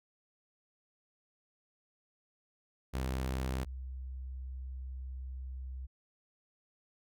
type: tone pair in turn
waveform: sawtooth / sine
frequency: 64.9 / 64.67 Hz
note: C2 / C2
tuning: -13 / -20 cents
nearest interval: unison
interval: 7 cents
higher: first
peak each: -29 / -39 dBFS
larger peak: first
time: 2.93-3.65 / 3.65-5.87 s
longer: second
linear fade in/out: 20 ms
effects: none